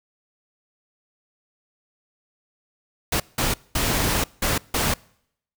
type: noise bursts at uneven times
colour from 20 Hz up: pink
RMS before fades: -22 dBFS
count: 5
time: 3.12-3.2 / 3.38-3.54 / 3.75-4.24 / 4.42-4.58 / 4.74-4.94 s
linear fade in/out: 5 ms
effects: noise-tail reverb RT60 0.7 s tail -25 dB re dry